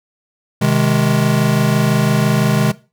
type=chord; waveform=square; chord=Ab major; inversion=first; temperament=just; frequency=129.78 / 155.74 / 207.7 Hz; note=C3 / Eb3 / Ab3; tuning=-14 / +2 / 0 cents; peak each=-17 dBFS; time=0.61-2.72 s; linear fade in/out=10 ms; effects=noise-tail reverb RT60 0.3 s tail -18 dB re dry